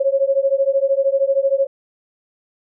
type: beating tone pair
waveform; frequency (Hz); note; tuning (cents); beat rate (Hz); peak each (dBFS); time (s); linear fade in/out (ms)
sine; 540 / 553; C#5 / C#5; -45 / -4; 13; -17; 0-1.67; 10
effects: none